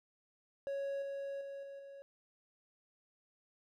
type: tone with level steps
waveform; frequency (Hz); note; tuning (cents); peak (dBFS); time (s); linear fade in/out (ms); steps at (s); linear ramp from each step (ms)
triangle; 554.4; C#5; 0; -34 / -37 / -41 / -44 / -47; 0.67-2.02; 0; 1.02 / 1.41 / 1.63 / 1.79; 2
effects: none